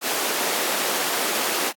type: high-pass noise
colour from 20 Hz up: pink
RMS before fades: -24 dBFS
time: 0.01-1.73 s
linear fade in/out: 50 ms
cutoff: 370 Hz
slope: 12 dB/octave
effects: high-pass 200 Hz 12 dB/octave + AAC 64 kbps